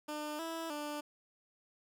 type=tone with pitch steps; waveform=15% pulse; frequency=300.5 / 328.1 / 295.8 Hz; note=D4 / E4 / D4; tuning=+40 / -8 / +13 cents; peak=-32 dBFS; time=0.08-1.01 s; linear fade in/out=10 ms; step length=310 ms; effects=none